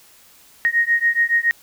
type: beating tone pair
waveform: sine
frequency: 1864.7 / 1871.8 Hz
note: A#6 / A#6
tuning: 0 / +7 cents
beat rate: 7.1 Hz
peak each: -18 dBFS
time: 0.65-1.51 s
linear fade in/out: 0 ms
effects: white hiss -50 dBFS RMS until 1.62 s